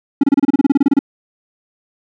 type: tone bursts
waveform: triangle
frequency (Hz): 278.7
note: C#4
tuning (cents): +9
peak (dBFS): -5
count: 15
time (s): 0.21-0.991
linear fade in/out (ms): 5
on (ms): 25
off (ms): 29
effects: none